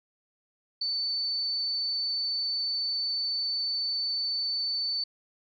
sine tone, 4514 Hz, C#8, 31 cents sharp, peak -27 dBFS, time 0.81-5.04 s, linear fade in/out 5 ms, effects none

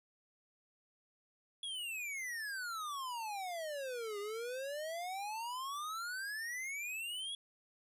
square exponential two-way sweep, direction down then up, 3383 to 401.5 to 3383 Hz, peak -40 dBFS, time 1.63-7.35 s, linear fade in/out 2 ms, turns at 4.19 s, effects resampled to 32000 Hz + 13-bit

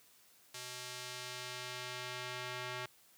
square tone with band-pass filter sweep, 125 Hz, B2, 21 cents sharp, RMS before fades -44 dBFS, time 0.54-2.86 s, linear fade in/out 5 ms, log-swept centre 6300 to 2200 Hz, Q 0.71, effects white hiss -65 dBFS RMS until 3.17 s + high-pass 80 Hz 12 dB/octave

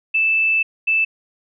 sine tone bursts at uneven times, 2637 Hz, E7, in tune, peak -14 dBFS, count 2, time 0.14-0.63 / 0.87-1.05 s, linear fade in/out 10 ms, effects none

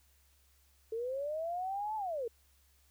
sine linear two-way sweep, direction up then down, 438.1 to 880 to 438.1 Hz, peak -34 dBFS, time 0.92-2.28 s, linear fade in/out 5 ms, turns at 1.96 s, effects added 68 Hz sine -67 dBFS peak until 2.9 s + white hiss -70 dBFS RMS until 2.9 s

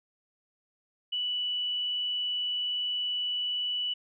sine tone with frequency modulation, 2960 Hz, F#7, in tune, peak -28 dBFS, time 1.12-3.94 s, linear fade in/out 10 ms, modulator 21.2 Hz, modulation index 0.4, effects none

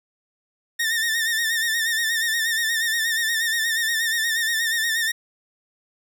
sawtooth tone with vibrato, 1815 Hz, A#6, 47 cents flat, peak -17 dBFS, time 0.79-5.12 s, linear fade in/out 10 ms, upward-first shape sine, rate 8.4 Hz, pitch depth 61 cents each way, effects none

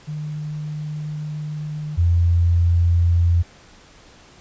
sine tone pair in turn, 151.2 / 85.78 Hz, D#3 / F2, -49 / -31 cents, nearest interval minor seventh, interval 982 cents, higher first, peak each -25 / -13 dBFS, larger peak second, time 0.07-1.97 / 1.97-3.43 s, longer first, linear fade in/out 20 ms, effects pink hiss -48 dBFS RMS until 4.4 s + resampled to 16000 Hz

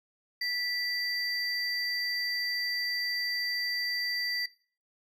triangle tone pair together, 1968 / 4681 Hz, B6 / D8, -7 / -7 cents, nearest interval octave + minor third, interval 1500 cents, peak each -30 / -31 dBFS, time 0.41-4.46 s, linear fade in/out 5 ms, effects noise-tail reverb RT60 0.4 s tail -18 dB re dry + tanh soft clip ceiling -21 dBFS

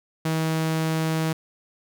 sawtooth tone, 160 Hz, D#3, 49 cents sharp, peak -18 dBFS, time 0.25-1.33 s, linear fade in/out 5 ms, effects none

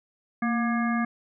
harmonic tone with a mistuned harmonic, 238.1 Hz, A#3, 37 cents sharp, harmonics 1 / 3 / 5 / 7 / 9, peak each -24 / -33 / -32 / -33 / -37 dBFS, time 0.42-1.05 s, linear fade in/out 5 ms, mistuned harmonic 1, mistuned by -55 cents, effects none

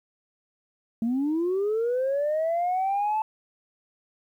sine linear sweep, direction up, 220.7 to 880 Hz, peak -21 dBFS, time 1.02-3.22 s, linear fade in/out 2 ms, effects tanh soft clip ceiling -20 dBFS + 10-bit

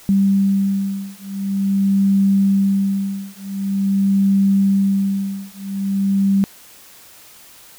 sine beating tone pair, 196.1 / 196.56 Hz, G3 / G3, +1 / +5 cents, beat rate 0.46 Hz, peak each -17 dBFS, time 0.09-6.44 s, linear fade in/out 0 ms, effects white hiss -44 dBFS RMS until 7.78 s

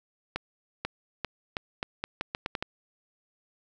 accelerating click train, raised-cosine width 0.3 ms, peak -14 dBFS, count 11, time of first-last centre 0.36-2.625 s, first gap 490 ms, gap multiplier 0.81, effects none

